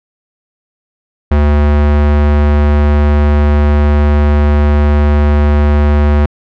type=tone; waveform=square; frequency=73.42 Hz; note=D2; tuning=in tune; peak=-7 dBFS; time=1.31-6.26 s; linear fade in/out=5 ms; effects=low-pass 2000 Hz 12 dB/octave